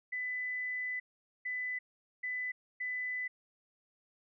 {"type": "tone bursts at uneven times", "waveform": "sine", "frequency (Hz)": 2000, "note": "B6", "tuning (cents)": 21, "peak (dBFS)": -34, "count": 4, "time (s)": [[0.12, 1], [1.45, 1.79], [2.23, 2.52], [2.8, 3.28]], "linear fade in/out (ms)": 10, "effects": []}